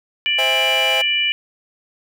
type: harmonic tone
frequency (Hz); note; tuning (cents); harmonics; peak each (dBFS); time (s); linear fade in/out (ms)
590; D5; +8; 3 / 4 / 5; -30 / -19 / -18; 0.26-1.32; 0
type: chord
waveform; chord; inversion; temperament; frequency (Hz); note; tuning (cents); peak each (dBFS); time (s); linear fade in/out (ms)
40% pulse; C augmented; none; just; 523.3 / 654.1 / 817.6; C5 / E5 / G#5; 0 / -14 / -27; -24; 0.38-1.02; 10
effects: none